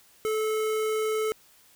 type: tone with notch filter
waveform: square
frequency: 434.5 Hz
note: A4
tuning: 22 cents flat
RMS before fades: -27 dBFS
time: 0.25-1.32 s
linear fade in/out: 0 ms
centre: 4400 Hz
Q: 1.8
effects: white hiss -58 dBFS RMS until 1.75 s